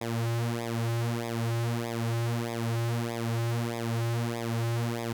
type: tone with flanger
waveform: sawtooth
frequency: 116.54 Hz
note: A#2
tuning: in tune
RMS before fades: -30 dBFS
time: 0.01-5.13 s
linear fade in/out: 5 ms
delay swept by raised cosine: 0.68 to 4.48 ms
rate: 1.6 Hz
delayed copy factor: -0.95
effects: none